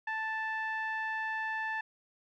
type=tone with low-pass filter; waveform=sawtooth; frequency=880 Hz; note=A5; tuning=in tune; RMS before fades=-35 dBFS; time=0.07-1.81 s; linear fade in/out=5 ms; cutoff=2000 Hz; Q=4.5; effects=none